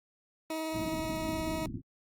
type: tone with vibrato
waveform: 20% pulse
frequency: 318 Hz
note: D#4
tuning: 38 cents sharp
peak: -28 dBFS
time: 0.5-1.66 s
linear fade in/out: 2 ms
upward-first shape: triangle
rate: 19 Hz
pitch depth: 14 cents each way
type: low-pass noise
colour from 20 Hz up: white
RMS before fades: -39 dBFS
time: 0.72-1.82 s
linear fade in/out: 50 ms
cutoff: 340 Hz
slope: 96 dB/octave
effects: Opus 32 kbps